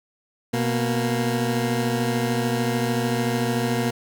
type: tone pair together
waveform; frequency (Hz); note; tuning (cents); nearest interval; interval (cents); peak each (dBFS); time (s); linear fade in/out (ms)
20% pulse; 123.4 / 233.3; B2 / A#3; -1 / +2; major seventh; 1103; -19; 0.53-3.91; 10
effects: none